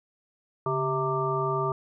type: harmonic tone with a mistuned harmonic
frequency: 130.81 Hz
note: C3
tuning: in tune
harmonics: 1 / 3 / 5 / 7 / 9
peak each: -31 / -29 / -34 / -33 / -29 dBFS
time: 0.66-1.72 s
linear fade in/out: 2 ms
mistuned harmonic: 1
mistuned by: +120 cents
effects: none